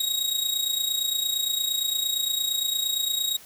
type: tone with amplitude modulation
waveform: sawtooth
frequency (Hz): 3791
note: A#7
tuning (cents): +28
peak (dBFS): -18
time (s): 0-3.37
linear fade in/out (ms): 5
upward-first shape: sine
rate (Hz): 28.7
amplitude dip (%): 65
effects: white hiss -48 dBFS RMS until 3.45 s